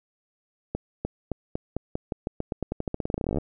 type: accelerating click train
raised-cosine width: 2 ms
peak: -14 dBFS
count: 30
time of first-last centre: 0.75-3.384 s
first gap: 300 ms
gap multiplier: 0.89
effects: none